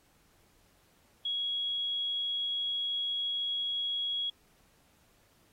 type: tone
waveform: sine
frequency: 3322 Hz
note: G#7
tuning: in tune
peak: -30 dBFS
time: 1.25-4.3 s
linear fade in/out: 5 ms
effects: pink hiss -67 dBFS RMS until 5.52 s + AAC 48 kbps